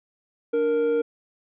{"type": "tone pair together", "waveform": "triangle", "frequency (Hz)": [293, 466.2], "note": ["D4", "A#4"], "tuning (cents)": [-4, 0], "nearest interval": "minor sixth", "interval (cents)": 804, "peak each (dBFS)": [-27, -18], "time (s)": [0.53, 1.02], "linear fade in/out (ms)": 10, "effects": ["resampled to 8000 Hz"]}